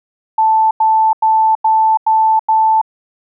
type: tone bursts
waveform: sine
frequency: 880 Hz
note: A5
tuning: in tune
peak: -8 dBFS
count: 6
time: 0.38-2.815 s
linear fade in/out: 5 ms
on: 330 ms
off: 91 ms
effects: none